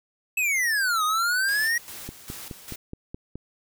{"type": "exponential two-way sweep", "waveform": "square", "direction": "down then up", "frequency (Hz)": [2637, 1227, 1914], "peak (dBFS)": -22, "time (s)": [0.37, 1.78], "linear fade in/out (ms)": 5, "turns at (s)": 1.04}
{"type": "noise with tremolo", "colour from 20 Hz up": "white", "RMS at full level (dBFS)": -39, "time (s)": [1.48, 2.76], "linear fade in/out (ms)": 5, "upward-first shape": "square", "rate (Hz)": 2.5, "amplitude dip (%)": 60}
{"type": "click train", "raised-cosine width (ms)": 3, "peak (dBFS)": -22, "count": 7, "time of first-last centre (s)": [2.09, 3.356], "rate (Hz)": 4.74}
{"effects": []}